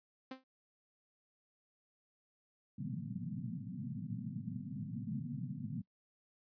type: tone with exponential decay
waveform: sawtooth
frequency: 261.6 Hz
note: C4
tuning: in tune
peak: -36 dBFS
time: 0.31-0.44 s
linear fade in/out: 5 ms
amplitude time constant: 27 ms
type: band-pass noise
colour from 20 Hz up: pink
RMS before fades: -42 dBFS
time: 2.78-5.82 s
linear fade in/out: 10 ms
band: 110 to 250 Hz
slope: 96 dB/octave
effects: noise-tail reverb RT60 0.1 s tail -25 dB re dry + resampled to 11025 Hz